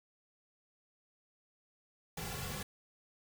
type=noise with comb filter; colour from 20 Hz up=pink; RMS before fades=-41 dBFS; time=2.17-2.63 s; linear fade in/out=5 ms; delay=3.2 ms; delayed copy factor=-1; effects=none